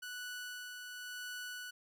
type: tone with tremolo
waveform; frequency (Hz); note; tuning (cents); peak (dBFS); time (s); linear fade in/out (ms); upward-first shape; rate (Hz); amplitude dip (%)
sawtooth; 1480; F#6; 0; -38; 0.02-1.71; 10; sine; 0.94; 35
effects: none